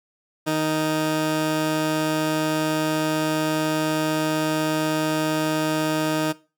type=tone pair together; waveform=15% pulse; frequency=155.8 / 311.6 Hz; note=D#3 / D#4; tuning=+3 / +3 cents; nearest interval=octave; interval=1200 cents; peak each=-19 dBFS; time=0.46-6.33 s; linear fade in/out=20 ms; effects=noise-tail reverb RT60 0.3 s tail -19 dB re dry